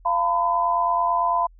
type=tone cluster; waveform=sine; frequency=691 / 917 / 1006 Hz; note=F5 / A#5 / B5; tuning=-19 / -29 / +32 cents; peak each=-24 / -27 / -20 dBFS; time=0.05-1.47 s; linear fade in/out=10 ms; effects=added 42 Hz sine -47 dBFS peak until 1.59 s